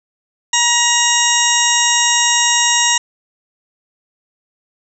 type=harmonic tone; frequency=950 Hz; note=A#5; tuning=33 cents sharp; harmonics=1 / 2 / 3 / 4 / 6 / 7 / 8; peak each=-19 / -19 / -19 / -19 / -19 / -19 / -19 dBFS; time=0.53-2.98 s; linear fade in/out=5 ms; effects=none